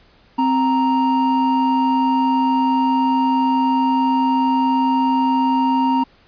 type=tone pair together; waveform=triangle; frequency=261.6 / 932.3 Hz; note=C4 / A#5; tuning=0 / 0 cents; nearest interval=octave + minor seventh; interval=2200 cents; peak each=-15 dBFS; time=0.38-6.04 s; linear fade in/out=10 ms; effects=pink hiss -53 dBFS RMS until 6.27 s + resampled to 11025 Hz